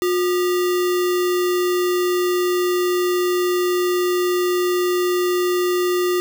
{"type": "tone with sample-and-hold", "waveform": "sine", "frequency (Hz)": 358.7, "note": "F4", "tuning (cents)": 46, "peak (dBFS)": -16, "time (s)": [0.02, 6.2], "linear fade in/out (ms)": 0, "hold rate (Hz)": 1575, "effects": []}